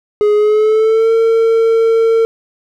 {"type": "tone with pitch glide", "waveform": "triangle", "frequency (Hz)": [418.1, 453.3], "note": ["G#4", "A#4"], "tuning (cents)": [12, -48], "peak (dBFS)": -6, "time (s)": [0.21, 2.25], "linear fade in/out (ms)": 0, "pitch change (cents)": 140, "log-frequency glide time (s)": [0.35, 1.12], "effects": []}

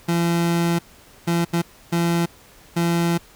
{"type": "tone bursts at uneven times", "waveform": "30% pulse", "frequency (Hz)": 170, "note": "F3", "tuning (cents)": -46, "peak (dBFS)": -15, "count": 5, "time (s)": [[0.08, 0.79], [1.27, 1.45], [1.53, 1.62], [1.92, 2.26], [2.76, 3.18]], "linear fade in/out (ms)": 10, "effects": ["pink hiss -49 dBFS RMS until 3.35 s"]}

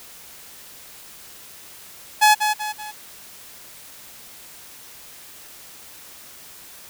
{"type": "tone with echo", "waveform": "sawtooth", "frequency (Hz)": 849, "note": "G#5", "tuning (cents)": 38, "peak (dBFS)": -7, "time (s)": [2.21, 2.35], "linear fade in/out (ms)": 20, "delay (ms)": 190, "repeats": 3, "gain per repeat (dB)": -7, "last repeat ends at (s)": 2.92, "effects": ["white hiss -43 dBFS RMS until 6.89 s"]}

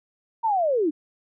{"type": "linear sweep", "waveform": "sine", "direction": "down", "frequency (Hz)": [940, 279.9], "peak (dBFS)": -19, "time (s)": [0.43, 0.91], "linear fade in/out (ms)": 20, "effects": []}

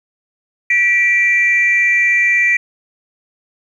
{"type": "tone pair together", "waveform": "sine", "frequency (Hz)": [1947.3, 2349], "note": ["B6", "D7"], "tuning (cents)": [-25, 0], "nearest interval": "minor third", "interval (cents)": 325, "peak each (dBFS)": -12, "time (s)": [0.7, 2.57], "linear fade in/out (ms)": 5, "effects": ["tanh soft clip ceiling -4 dBFS", "8-bit"]}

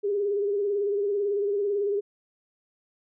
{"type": "tone with vibrato", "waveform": "sine", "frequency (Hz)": 405.4, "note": "G#4", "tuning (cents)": -42, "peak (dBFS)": -23, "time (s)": [0.03, 2.01], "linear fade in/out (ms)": 20, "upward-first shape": "sine", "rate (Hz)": 18, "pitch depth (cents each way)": 51, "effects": []}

